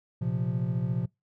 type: chord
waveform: triangle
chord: Bb suspended second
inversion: none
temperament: equal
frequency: 116.54 / 130.81 / 174.61 Hz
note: Bb2 / C3 / F3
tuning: 0 / 0 / 0 cents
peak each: -29 / -28 / -29 dBFS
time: 0.21-1.06 s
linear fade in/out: 10 ms
effects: noise-tail reverb RT60 0.2 s tail -25 dB re dry